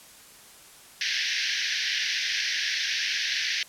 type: band-pass noise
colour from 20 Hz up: pink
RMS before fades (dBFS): -28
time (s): 1.01-3.63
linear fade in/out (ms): 2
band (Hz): 1600 to 6000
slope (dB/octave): 96
effects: white hiss -50 dBFS RMS until 3.68 s + low-pass 12000 Hz 12 dB/octave